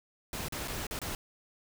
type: noise with dropouts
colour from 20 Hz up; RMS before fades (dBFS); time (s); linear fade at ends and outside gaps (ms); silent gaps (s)
pink; -37; 0.33-1.15; 1; 0.484-0.523 / 0.676-0.681 / 0.868-0.91 / 0.99-1.016
effects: none